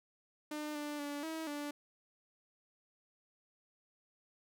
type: tone with pitch steps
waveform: sawtooth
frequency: 300.9 / 295.1 / 288.7 / 321.1 / 291.6 Hz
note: D4 / D4 / D4 / E4 / D4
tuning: +42 / +8 / -30 / -45 / -12 cents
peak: -35 dBFS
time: 0.51-1.71 s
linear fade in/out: 5 ms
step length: 240 ms
effects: none